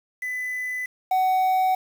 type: tone pair in turn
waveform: sine / triangle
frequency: 2002 / 749.9 Hz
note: B6 / F#5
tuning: +23 / +23 cents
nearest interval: octave + perfect fourth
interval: 1700 cents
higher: first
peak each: -26 / -16 dBFS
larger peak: second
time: 0.22-0.86 / 1.11-1.75 s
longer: neither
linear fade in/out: 5 ms
effects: 7-bit